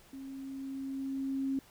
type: tone with level ramp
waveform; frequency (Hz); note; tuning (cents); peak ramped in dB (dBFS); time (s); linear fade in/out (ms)
sine; 270; C#4; -45; -42 to -29; 0.13-1.59; 2
effects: pink hiss -60 dBFS RMS until 1.7 s